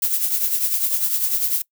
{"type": "noise with tremolo", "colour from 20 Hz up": "violet", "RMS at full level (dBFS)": -18, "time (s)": [0.02, 1.62], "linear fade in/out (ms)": 5, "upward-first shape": "triangle", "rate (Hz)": 10, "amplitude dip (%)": 65, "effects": ["noise-tail reverb RT60 0.1 s tail -23 dB re dry"]}